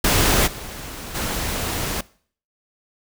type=noise with level steps; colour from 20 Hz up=pink; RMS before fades=-17 / -34 / -25 dBFS; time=0.04-2.01 s; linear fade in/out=5 ms; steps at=0.46 / 1.14 s; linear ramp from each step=20 ms; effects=noise-tail reverb RT60 0.5 s tail -21 dB re dry